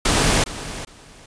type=noise with echo; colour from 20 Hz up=pink; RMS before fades=-17 dBFS; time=0.05-0.44 s; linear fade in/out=5 ms; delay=410 ms; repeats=2; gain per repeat=-14 dB; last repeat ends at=1.26 s; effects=resampled to 22050 Hz